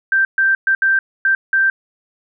sine tone bursts at uneven times, 1568 Hz, G6, in tune, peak -11 dBFS, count 6, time 0.12-0.25 / 0.38-0.55 / 0.67-0.75 / 0.82-0.99 / 1.25-1.35 / 1.53-1.7 s, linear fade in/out 2 ms, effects none

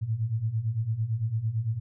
sine beating tone pair, 106.3 / 115.2 Hz, G#2 / A#2, +41 / -20 cents, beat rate 8.9 Hz, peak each -31 / -27 dBFS, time 0.01-1.8 s, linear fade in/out 20 ms, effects none

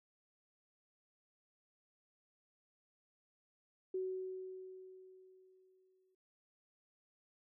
sine tone with exponential decay, 374.1 Hz, F#4, 19 cents sharp, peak -35 dBFS, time 3.94-6.15 s, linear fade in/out 5 ms, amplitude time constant 480 ms, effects none

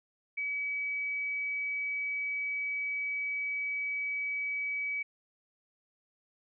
sine tone, 2280 Hz, C#7, 48 cents sharp, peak -31 dBFS, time 0.37-5.03 s, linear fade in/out 10 ms, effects none

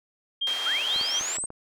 sine tone with tremolo, 3200 Hz, G7, 35 cents sharp, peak -24 dBFS, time 0.41-1.2 s, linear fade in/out 10 ms, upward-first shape square, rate 4.1 Hz, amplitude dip 40%
white band-pass noise, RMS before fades -36 dBFS, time 0.47-1.37 s, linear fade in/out 0 ms, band 470 to 3800 Hz, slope 12 dB/octave
sine linear sweep, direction up, 1265 to 8540 Hz, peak -28 dBFS, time 0.66-1.46 s, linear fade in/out 5 ms
clicks, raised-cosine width 1 ms, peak -26 dBFS, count 6, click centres 0.961 / 1.012 / 1.211 / 1.385 / 1.439 / 1.504 s
effects none

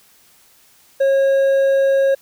triangle tone with hard clipping, 544 Hz, C#5, 33 cents flat, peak -13 dBFS, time 1-2.15 s, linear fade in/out 10 ms, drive 7 dB, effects white hiss -52 dBFS RMS until 2.21 s

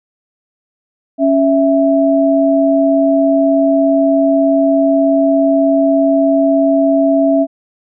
sine tone pair together, 277.4 / 659.3 Hz, C#4 / E5, +1 / 0 cents, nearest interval octave + minor third, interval 1499 cents, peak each -11 dBFS, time 1.18-7.47 s, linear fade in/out 50 ms, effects none

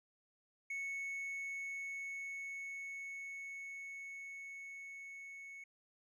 triangle tone with level ramp, 2209 Hz, C#7, 7 cents flat, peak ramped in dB -37 to -47 dBFS, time 0.7-5.64 s, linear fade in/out 5 ms, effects resampled to 24000 Hz

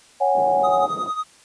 sine chord, C# suspended fourth, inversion none, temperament equal with one note detuned, 554.4 / 740 / 825.8 Hz, C#5 / F#5 / G#5, 0 / 0 / -10 cents, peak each -20 dBFS, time 0.2-0.87 s, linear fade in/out 20 ms
white band-pass noise, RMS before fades -35 dBFS, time 0.33-1.12 s, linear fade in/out 50 ms, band 140 to 640 Hz, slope 24 dB/octave
triangle tone with tremolo, 1251 Hz, D#6, 9 cents sharp, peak -18 dBFS, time 0.63-1.24 s, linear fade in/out 20 ms, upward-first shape triangle, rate 11 Hz, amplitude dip 80%
effects white hiss -51 dBFS RMS until 1.44 s + resampled to 22050 Hz

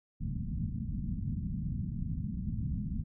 white low-pass noise, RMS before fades -35 dBFS, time 0.2-3.04 s, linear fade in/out 20 ms, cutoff 220 Hz, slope 48 dB/octave, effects none

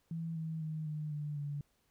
sine tone with pitch steps, 164.6 / 160.38 / 156.26 / 152.25 / 148.35 / 144.54 Hz, E3 / E3 / D#3 / D#3 / D3 / D3, -2 / -47 / +8 / -37 / +18 / -27 cents, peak -36 dBFS, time 0.11-1.61 s, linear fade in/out 2 ms, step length 250 ms, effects pink hiss -75 dBFS RMS until 1.9 s

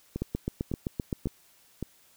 two click trains, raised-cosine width 3 ms, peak -16 / -19 dBFS, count 9 / 4, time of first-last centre 0.22-1.258 / 0.16-1.827 s, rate 7.71 / 1.8 Hz, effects white hiss -61 dBFS RMS until 2.16 s

